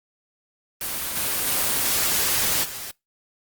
white noise with level steps, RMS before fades -28 / -24 / -22 / -34 dBFS, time 0.81-2.91 s, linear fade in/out 2 ms, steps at 1.15 / 1.46 / 2.63 s, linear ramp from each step 20 ms, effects noise-tail reverb RT60 0.2 s tail -24 dB re dry + Opus 24 kbps

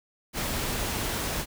pink noise, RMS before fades -30 dBFS, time 0.33-1.46 s, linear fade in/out 50 ms, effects none

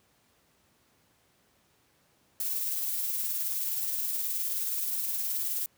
violet noise with tremolo, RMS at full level -30 dBFS, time 2.4-5.66 s, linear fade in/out 2 ms, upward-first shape sine, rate 19 Hz, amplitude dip 30%, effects pink hiss -67 dBFS RMS until 5.77 s + high-pass 80 Hz 12 dB/octave

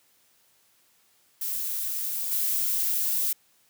violet noise with level steps, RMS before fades -30 / -26 dBFS, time 1.41-3.33 s, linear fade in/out 5 ms, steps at 2.31 s, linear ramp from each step 10 ms, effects white hiss -64 dBFS RMS until 3.69 s + high-pass 80 Hz 12 dB/octave

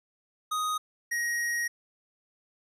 square tone pair in turn, 1248 / 1886.7 Hz, D#6 / A#6, +5 / +20 cents, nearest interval perfect fifth, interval 715 cents, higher second, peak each -28 dBFS, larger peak neither, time 0.51-0.78 / 1.11-1.68 s, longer second, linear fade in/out 10 ms, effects resampled to 32000 Hz

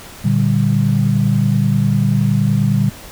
sine chord, G minor, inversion first, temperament equal, 116.54 / 146.83 / 196 Hz, Bb2 / D3 / G3, 0 / 0 / 0 cents, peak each -16 dBFS, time 0.24-2.9 s, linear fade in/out 10 ms, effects pink hiss -36 dBFS RMS until 3.11 s

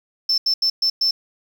sine tone bursts at uneven times, 5310 Hz, E8, 12 cents sharp, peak -14 dBFS, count 5, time 0.29-0.38 / 0.46-0.54 / 0.62-0.7 / 0.82-0.9 / 1.01-1.11 s, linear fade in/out 5 ms, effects tanh soft clip ceiling -12 dBFS + 7-bit

